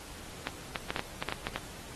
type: clicks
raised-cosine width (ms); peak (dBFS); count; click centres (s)
0.3; -15; 10; 0.471 / 0.758 / 0.905 / 0.962 / 0.994 / 1.225 / 1.287 / 1.324 / 1.469 / 1.56
effects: pink hiss -47 dBFS RMS until 1.95 s + AAC 32 kbps